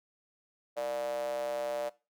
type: tone with high-pass filter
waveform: square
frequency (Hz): 65.41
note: C2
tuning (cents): 0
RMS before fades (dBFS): -34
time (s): 0.76-1.9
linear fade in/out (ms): 20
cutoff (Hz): 590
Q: 8.3
effects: noise-tail reverb RT60 0.3 s tail -20 dB re dry